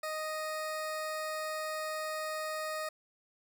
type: tone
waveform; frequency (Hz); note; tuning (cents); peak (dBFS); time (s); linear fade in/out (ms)
20% pulse; 622.3; D#5; 0; -30; 0.03-2.89; 5
effects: none